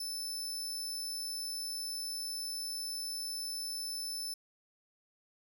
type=tone; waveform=sawtooth; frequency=5274 Hz; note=E8; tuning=in tune; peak=-34 dBFS; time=0-4.34 s; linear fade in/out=5 ms; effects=none